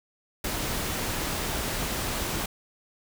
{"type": "noise", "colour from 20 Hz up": "pink", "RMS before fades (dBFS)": -30, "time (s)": [0.44, 2.46], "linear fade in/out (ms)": 5, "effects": []}